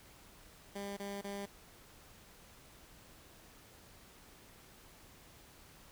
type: tone bursts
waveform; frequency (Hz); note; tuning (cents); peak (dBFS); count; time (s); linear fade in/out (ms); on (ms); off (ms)
15% pulse; 200; G3; +35; -34; 3; 0.75-1.46; 10; 220; 25
effects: pink hiss -59 dBFS RMS until 5.91 s